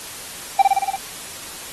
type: tone with echo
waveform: triangle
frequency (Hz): 784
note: G5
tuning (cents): 0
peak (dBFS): -6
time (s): 0.59-0.62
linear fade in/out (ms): 5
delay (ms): 57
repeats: 6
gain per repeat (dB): -2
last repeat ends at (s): 0.962
effects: white hiss -34 dBFS RMS until 1.72 s + AAC 32 kbps